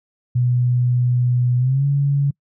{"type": "tone with pitch glide", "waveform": "sine", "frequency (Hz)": [123.47, 141.01], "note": ["B2", "C#3"], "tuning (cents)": [0, 30], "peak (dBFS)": -14, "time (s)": [0.35, 2.31], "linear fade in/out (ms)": 10, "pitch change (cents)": 230, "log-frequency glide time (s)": [1.58, 1.85], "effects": ["noise-tail reverb RT60 0.1 s tail -26 dB re dry"]}